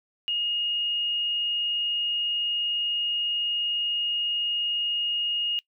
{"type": "tone", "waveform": "sine", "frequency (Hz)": 2859, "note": "F7", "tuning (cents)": 40, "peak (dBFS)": -24, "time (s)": [0.28, 5.59], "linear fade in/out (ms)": 0, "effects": ["noise-tail reverb RT60 0.1 s tail -22 dB re dry"]}